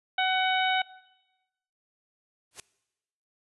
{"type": "harmonic tone", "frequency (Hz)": 749, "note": "F#5", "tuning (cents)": 21, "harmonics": [1, 2, 3, 4, 5], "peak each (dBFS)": [-26, -29, -31, -32, -33], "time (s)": [0.18, 0.82], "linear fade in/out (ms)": 5}
{"type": "noise with exponential growth", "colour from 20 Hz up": "white", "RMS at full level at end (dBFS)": -35, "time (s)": [2.51, 2.6], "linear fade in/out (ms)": 2, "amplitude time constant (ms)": 18}
{"effects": ["noise-tail reverb RT60 1.0 s tail -20 dB re dry", "resampled to 24000 Hz"]}